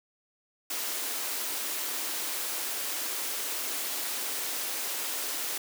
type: high-pass noise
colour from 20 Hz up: white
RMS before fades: -33 dBFS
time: 0.7-5.58 s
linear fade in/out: 5 ms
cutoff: 250 Hz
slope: 48 dB/octave
effects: none